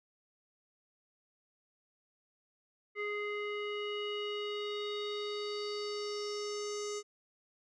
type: tone with low-pass filter sweep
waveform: square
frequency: 415.3 Hz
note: G#4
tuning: in tune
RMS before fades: -38 dBFS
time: 2.95-7.03 s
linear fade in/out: 50 ms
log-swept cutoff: 2100 to 6700 Hz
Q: 4.7
effects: none